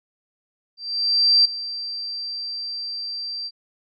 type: tone with ADSR envelope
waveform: sine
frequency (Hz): 4699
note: D8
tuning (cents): 0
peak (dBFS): -11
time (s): 0.77-3.51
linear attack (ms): 680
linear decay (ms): 8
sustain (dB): -16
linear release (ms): 46
effects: none